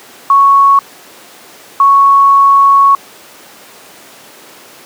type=tone bursts at uneven times; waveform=sine; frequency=1108.7 Hz; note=C#6; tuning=in tune; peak=-3 dBFS; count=2; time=0.3-0.79 / 1.8-2.95 s; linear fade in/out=2 ms; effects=pink hiss -36 dBFS RMS until 4.85 s + high-pass 300 Hz 12 dB/octave